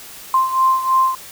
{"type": "beating tone pair", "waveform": "sine", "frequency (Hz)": [1046.5, 1049.6], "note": ["C6", "C6"], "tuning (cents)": [0, 5], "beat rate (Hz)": 3.1, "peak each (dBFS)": [-14, -19], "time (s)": [0.34, 1.15], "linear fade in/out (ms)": 2, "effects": ["white hiss -37 dBFS RMS until 1.31 s"]}